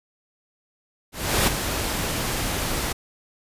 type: noise with ADSR envelope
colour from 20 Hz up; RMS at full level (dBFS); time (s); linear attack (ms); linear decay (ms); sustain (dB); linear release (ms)
pink; -18; 1.12-2.93; 350; 19; -8; 11
effects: resampled to 32000 Hz